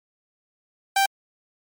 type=tone; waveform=sawtooth; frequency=784 Hz; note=G5; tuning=in tune; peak=-13 dBFS; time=0.96-1.06 s; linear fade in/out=5 ms; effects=MP3 96 kbps